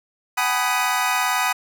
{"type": "chord", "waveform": "25% pulse", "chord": "G# minor seventh", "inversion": "third", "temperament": "equal with one note detuned", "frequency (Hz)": [752.5, 830.6, 987.8, 1244.5], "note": ["F#5", "G#5", "B5", "D#6"], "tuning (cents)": [29, 0, 0, 0], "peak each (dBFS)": [-21, -24, -20, -20], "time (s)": [0.37, 1.53], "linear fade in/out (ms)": 10, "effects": []}